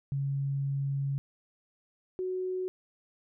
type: tone pair in turn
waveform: sine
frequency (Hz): 138.59 / 370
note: C#3 / F#4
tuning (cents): 0 / 0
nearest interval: octave + perfect fourth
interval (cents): 1700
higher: second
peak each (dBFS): -28 / -30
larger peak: first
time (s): 0.12-1.18 / 2.19-2.68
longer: first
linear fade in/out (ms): 0
effects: none